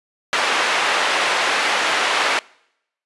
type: band-pass noise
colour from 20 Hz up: white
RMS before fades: -19 dBFS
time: 0.33-2.39 s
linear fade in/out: 0 ms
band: 520 to 2400 Hz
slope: 12 dB/octave
effects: noise-tail reverb RT60 0.8 s tail -25 dB re dry + resampled to 24000 Hz